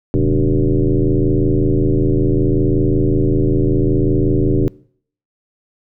sine tone with frequency modulation, 133.7 Hz, C3, 38 cents sharp, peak -11 dBFS, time 0.14-4.68 s, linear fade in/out 0 ms, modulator 80.7 Hz, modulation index 3.6, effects noise-tail reverb RT60 0.6 s tail -24 dB re dry

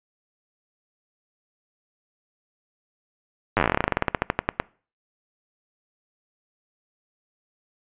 slowing click train, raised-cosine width 0.5 ms, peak -4 dBFS, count 26, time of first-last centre 3.57-4.6 s, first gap 9 ms, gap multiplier 1.11, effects noise-tail reverb RT60 0.4 s tail -24 dB re dry + resampled to 8000 Hz

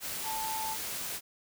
sine tone in noise, 880 Hz, A5, in tune, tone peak -34 dBFS, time 0.23-0.77 s, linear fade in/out 50 ms, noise white, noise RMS -37 dBFS, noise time 0-1.21 s, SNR 0 dB, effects none

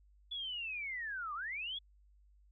sine linear two-way sweep, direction down then up, 3448 to 1147 to 3448 Hz, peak -38 dBFS, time 0.31-1.79 s, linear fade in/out 10 ms, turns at 1.34 s, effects added 50 Hz sine -62 dBFS peak until 2.51 s

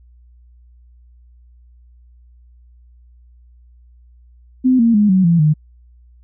sine tone with pitch steps, 256.4 / 231.1 / 208.3 / 187.7 / 169.16 / 152.46 Hz, C4 / A#3 / G#3 / F#3 / E3 / D#3, -35 / -15 / +5 / +25 / +45 / -35 cents, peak -9 dBFS, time 4.64-5.54 s, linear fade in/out 20 ms, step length 150 ms, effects added 60 Hz sine -44 dBFS peak until 6.23 s

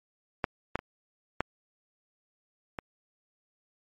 clicks, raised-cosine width 0.5 ms, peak -11 / -12 / -23 / -11 / -19 dBFS, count 5, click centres 0.442 / 0.756 / 0.791 / 1.406 / 2.788 s, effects MP3 64 kbps

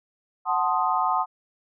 sine chord, F# diminished seventh, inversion none, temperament equal, 740 / 880 / 1046.5 / 1244.5 Hz, F#5 / A5 / C6 / Eb6, 0 / 0 / 0 / 0 cents, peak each -26 dBFS, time 0.45-1.26 s, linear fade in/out 50 ms, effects none

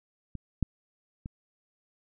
clicks, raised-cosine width 5 ms, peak -25 / -13 / -25 dBFS, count 3, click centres 0.353 / 0.627 / 1.259 s, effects none

